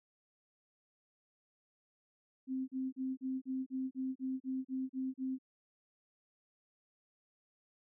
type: tone bursts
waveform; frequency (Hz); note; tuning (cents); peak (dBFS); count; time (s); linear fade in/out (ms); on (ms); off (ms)
sine; 261.6; C4; 0; -34; 12; 2.47-5.386; 50; 210; 36
effects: none